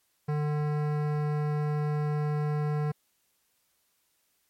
sine tone with hard clipping, 149.4 Hz, D3, 30 cents sharp, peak -28 dBFS, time 0.28-2.92 s, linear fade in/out 10 ms, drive 17 dB, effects white hiss -72 dBFS RMS until 4.49 s + MP3 64 kbps

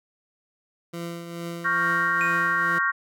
20% pulse tone with tremolo, 170 Hz, F3, 46 cents flat, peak -25 dBFS, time 0.93-2.79 s, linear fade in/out 10 ms, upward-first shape triangle, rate 2.3 Hz, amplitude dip 55%
sine chord, G half-diminished seventh, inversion second, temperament equal, 1108.7 / 1396.9 / 1568 / 1864.7 Hz, Db6 / F6 / G6 / Bb6, 0 / 0 / 0 / 0 cents, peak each -26 dBFS, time 1.64-2.92 s, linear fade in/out 20 ms
triangle tone with exponential decay, 2469 Hz, D#7, 14 cents flat, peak -24 dBFS, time 2.21-2.67 s, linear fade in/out 0 ms, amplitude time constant 99 ms
effects none

